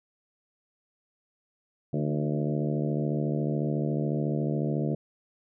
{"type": "harmonic tone with a mistuned harmonic", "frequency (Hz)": 74, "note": "D2", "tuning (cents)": 14, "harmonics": [2, 3, 4, 5, 6, 7, 8, 9], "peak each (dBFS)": [-28, -32, -34, -36, -38, -39, -40, -41], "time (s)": [1.93, 4.95], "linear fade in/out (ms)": 5, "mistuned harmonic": 4, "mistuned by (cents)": 45, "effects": []}